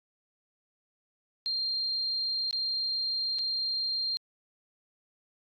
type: tone with dropouts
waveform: sine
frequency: 4189 Hz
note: C8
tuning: 1 cent sharp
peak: -28 dBFS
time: 1.46-4.17 s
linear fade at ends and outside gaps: 0 ms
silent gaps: 2.51-2.529 / 3.386-3.391 s
effects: AAC 48 kbps